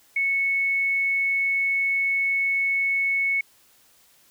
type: tone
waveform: sine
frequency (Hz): 2207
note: C#7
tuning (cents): -8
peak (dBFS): -20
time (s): 0.16-3.41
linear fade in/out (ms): 5
effects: white hiss -58 dBFS RMS until 4.3 s